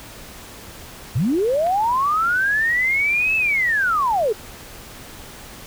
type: linear two-way sweep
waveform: sine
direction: up then down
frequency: 95.8 to 2637 to 393.1 Hz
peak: -16 dBFS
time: 1.15-4.33 s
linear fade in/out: 10 ms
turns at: 3.36 s
type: clicks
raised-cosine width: 0.3 ms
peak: -21 dBFS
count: 2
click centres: 1.666 / 1.67 s
effects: pink hiss -39 dBFS RMS until 5.66 s